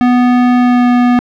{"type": "tone with pitch glide", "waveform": "square", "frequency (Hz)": [246.9, 244.9], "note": ["B3", "B3"], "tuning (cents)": [0, -14], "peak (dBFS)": -7, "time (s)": [0.01, 1.19], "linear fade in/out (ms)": 0, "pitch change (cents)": -14, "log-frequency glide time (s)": [0.58, 0.87], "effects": ["low-pass 2000 Hz 12 dB/octave", "8-bit"]}